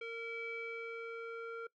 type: tone with low-pass filter sweep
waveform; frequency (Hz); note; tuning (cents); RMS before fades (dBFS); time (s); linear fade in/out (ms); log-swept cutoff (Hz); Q
square; 460; A#4; -23; -43; 0.01-1.67; 5; 2600 to 1700; 6
effects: noise-tail reverb RT60 0.1 s tail -22 dB re dry